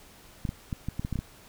clicks, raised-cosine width 5 ms, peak -18 dBFS, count 9, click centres 0.452 / 0.491 / 0.728 / 0.886 / 0.995 / 1.049 / 1.127 / 1.157 / 1.19 s, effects pink hiss -53 dBFS RMS until 1.48 s

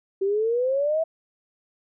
sine exponential sweep, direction up, 381.2 to 659 Hz, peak -20 dBFS, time 0.21-1.04 s, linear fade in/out 10 ms, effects none

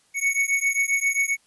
square beating tone pair, 2217 / 2224.5 Hz, C#7 / C#7, 0 / +5 cents, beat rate 7.5 Hz, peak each -24 dBFS, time 0.14-1.37 s, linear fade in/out 50 ms, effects white hiss -62 dBFS RMS until 1.46 s + resampled to 24000 Hz

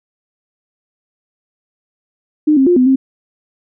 sine tone with pitch steps, 303.5 / 267.6 / 353.8 / 253.4 / 265.7 Hz, D#4 / C4 / F4 / B3 / C4, -43 / +39 / +23 / +45 / +27 cents, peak -7 dBFS, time 2.47-2.96 s, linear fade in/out 10 ms, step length 98 ms, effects none

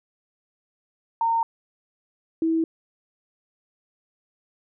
sine tone pair in turn, 916 / 325.2 Hz, A#5 / E4, -31 / -23 cents, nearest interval octave + tritone, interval 1792 cents, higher first, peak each -19 dBFS, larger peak neither, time 1.21-1.43 / 2.42-2.64 s, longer neither, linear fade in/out 2 ms, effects none

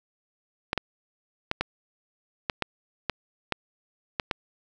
clicks, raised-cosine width 0.3 ms, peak -9 dBFS, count 10, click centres 0.731 / 0.777 / 1.514 / 1.61 / 2.498 / 2.623 / 3.097 / 3.523 / 4.198 / 4.312 s, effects none

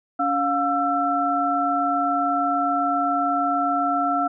sine tone cluster, 282 / 709 / 1336 Hz, C#4 / F5 / E6, +30 / +26 / +23 cents, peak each -26 / -22 / -23 dBFS, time 0.19-4.28 s, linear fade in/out 10 ms, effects none

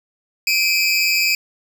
25% pulse tone pair together, 2360 / 2537 Hz, D7 / D#7, +8 / +33 cents, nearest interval minor second, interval 125 cents, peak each -14 dBFS, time 0.47-1.35 s, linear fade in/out 2 ms, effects none

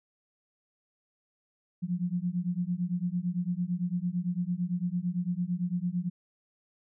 sine beating tone pair, 172.9 / 181.8 Hz, F3 / F#3, -17 / -30 cents, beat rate 8.9 Hz, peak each -31 / -31 dBFS, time 1.82-6.1 s, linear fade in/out 20 ms, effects none

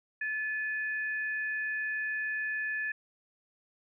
sine tone pair together, 1729.9 / 2483 Hz, A6 / D#7, -30 / -4 cents, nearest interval tritone, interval 626 cents, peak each -31 / -40 dBFS, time 0.21-2.92 s, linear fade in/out 5 ms, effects none

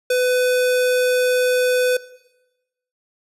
square tone, 501 Hz, B4, 25 cents sharp, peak -16 dBFS, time 0.1-1.97 s, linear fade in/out 5 ms, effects noise-tail reverb RT60 1.0 s tail -19 dB re dry + resampled to 32000 Hz

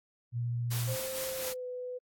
sine tone with vibrato, 119.3 Hz, A#2, 41 cents sharp, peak -30 dBFS, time 0.32-0.97 s, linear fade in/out 50 ms, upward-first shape sine, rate 15 Hz, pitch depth 10 cents each way
white noise with tremolo, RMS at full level -37 dBFS, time 0.7-1.54 s, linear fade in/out 20 ms, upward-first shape sine, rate 4.3 Hz, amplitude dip 35%
sine tone with pitch glide, 523.3 to 499.1 Hz, C5 to B4, 0 to +18 cents, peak -36 dBFS, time 0.87-1.99 s, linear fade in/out 20 ms, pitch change -82 cents, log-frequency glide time 1.36-1.65 s
effects AAC 64 kbps

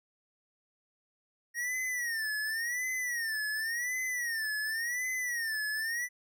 square tone with vibrato, 1864.7 Hz, A#6, in tune, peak -32 dBFS, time 1.54-6.09 s, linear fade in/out 50 ms, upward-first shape sine, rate 0.91 Hz, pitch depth 150 cents each way, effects none

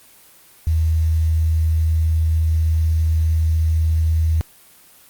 sine tone with quantisation, 80 Hz, D#2, 49 cents sharp, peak -14 dBFS, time 0.67-4.41 s, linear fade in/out 0 ms, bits 7, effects white hiss -48 dBFS RMS until 5.09 s + Opus 24 kbps

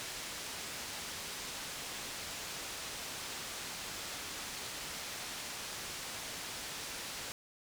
white low-pass noise, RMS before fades -43 dBFS, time 0-7.32 s, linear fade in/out 0 ms, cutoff 6900 Hz, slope 12 dB/octave, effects none

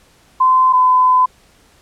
sine tone pair in turn, 1029 / 1013.1 Hz, C6 / B5, -29 / +44 cents, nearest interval unison, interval 27 cents, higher first, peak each -8 dBFS, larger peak neither, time 0.4-0.73 / 0.73-1.26 s, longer second, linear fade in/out 10 ms, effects pink hiss -51 dBFS RMS until 1.81 s + low-pass 11000 Hz 12 dB/octave

